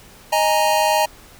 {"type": "chord", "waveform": "square", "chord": "D# suspended fourth", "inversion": "none", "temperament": "equal", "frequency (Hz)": [622.3, 830.6, 932.3], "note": ["D#5", "G#5", "A#5"], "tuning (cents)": [0, 0, 0], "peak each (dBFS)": -20, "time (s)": [0.32, 1.06], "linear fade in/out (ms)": 10, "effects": ["pink hiss -45 dBFS RMS until 1.39 s"]}